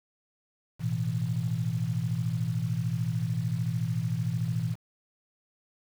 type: chord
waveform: sine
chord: A suspended second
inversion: none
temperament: equal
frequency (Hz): 110 / 123.47 / 164.81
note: A2 / B2 / E3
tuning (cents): 0 / 0 / 0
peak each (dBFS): -32 / -30 / -31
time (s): 0.79-4.76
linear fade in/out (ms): 50
effects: 8-bit